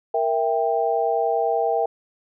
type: chord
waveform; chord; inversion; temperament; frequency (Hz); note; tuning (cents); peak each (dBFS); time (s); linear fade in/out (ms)
sine; E diminished; second; equal with one note detuned; 466.2 / 659.3 / 789.4; Bb4 / E5 / G5; 0 / 0 / +12; -23; 0.14-1.86; 5
effects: none